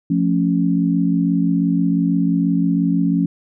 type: chord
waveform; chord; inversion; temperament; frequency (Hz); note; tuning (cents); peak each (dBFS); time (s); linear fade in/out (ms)
sine; F augmented; none; equal with one note detuned; 174.61 / 220.6 / 277.2; F3 / A3 / C#4; 0 / +5 / 0; -17 / -22 / -18; 0.1-3.26; 5
effects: none